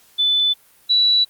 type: tone pair in turn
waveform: sine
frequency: 3500 / 3937 Hz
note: A7 / B7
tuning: -10 / -6 cents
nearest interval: major second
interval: 204 cents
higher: second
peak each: -14 / -12 dBFS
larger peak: second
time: 0.18-0.54 / 0.89-1.25 s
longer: neither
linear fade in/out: 20 ms
effects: white hiss -53 dBFS RMS until 1.29 s + Opus 48 kbps